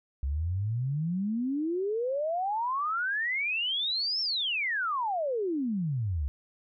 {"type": "exponential two-way sweep", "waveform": "sine", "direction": "up then down", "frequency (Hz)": [65.41, 5460, 65.41], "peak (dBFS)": -27, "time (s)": [0.23, 6.28], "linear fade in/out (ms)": 0, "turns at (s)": 4.21, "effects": []}